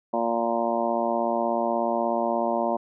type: harmonic tone with a mistuned harmonic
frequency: 116.54 Hz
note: A#2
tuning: in tune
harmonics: 2 / 3 / 4 / 5 / 6 / 7 / 8 / 9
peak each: -30 / -31 / -37 / -27 / -28 / -35 / -30 / -36 dBFS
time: 0.13-2.77 s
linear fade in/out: 10 ms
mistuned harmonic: 9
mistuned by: -22 cents
effects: none